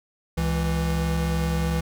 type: tone pair together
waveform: square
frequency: 69.3 / 164.82 Hz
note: C#2 / E3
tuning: 0 / 0 cents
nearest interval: octave + minor third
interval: 1500 cents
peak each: -26 / -25 dBFS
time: 0.37-1.81 s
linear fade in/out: 10 ms
effects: none